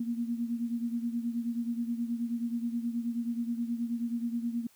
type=beating tone pair; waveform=sine; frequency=233.1 / 242.5 Hz; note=A#3 / B3; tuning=0 / -31 cents; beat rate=9.4 Hz; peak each=-31 / -36 dBFS; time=0-4.67 s; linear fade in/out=5 ms; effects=white hiss -63 dBFS RMS until 4.75 s